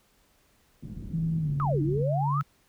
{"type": "low-pass noise", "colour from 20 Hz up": "white", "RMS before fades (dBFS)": -39, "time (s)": [0.82, 2.03], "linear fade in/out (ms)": 5, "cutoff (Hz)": 230, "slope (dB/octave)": 24}
{"type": "tone with pitch glide", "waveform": "sine", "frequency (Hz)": [162.3, 142.11], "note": ["E3", "C#3"], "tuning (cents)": [-27, 43], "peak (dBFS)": -25, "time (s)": [1.13, 2.43], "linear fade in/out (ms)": 20, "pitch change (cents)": -230, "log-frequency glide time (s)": [1.38, 1.53]}
{"type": "exponential two-way sweep", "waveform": "sine", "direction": "down then up", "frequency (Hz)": [1324, 293, 1324], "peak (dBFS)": -27, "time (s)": [1.6, 2.41], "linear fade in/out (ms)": 0, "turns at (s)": 1.82}
{"effects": ["pink hiss -65 dBFS RMS until 2.68 s"]}